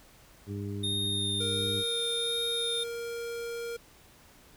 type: harmonic tone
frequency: 100.9 Hz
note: G#2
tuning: 49 cents flat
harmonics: 1 / 2 / 3 / 4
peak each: -35 / -39 / -41 / -42 dBFS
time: 0.46-1.84 s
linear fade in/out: 50 ms
type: tone with vibrato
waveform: square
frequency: 3665 Hz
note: A#7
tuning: 30 cents flat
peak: -30 dBFS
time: 0.83-2.84 s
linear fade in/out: 10 ms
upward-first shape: sine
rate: 1.4 Hz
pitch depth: 14 cents each way
type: tone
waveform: square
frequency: 468 Hz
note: A#4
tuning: 7 cents sharp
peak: -35 dBFS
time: 1.4-3.77 s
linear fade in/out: 10 ms
effects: pink hiss -57 dBFS RMS until 4.56 s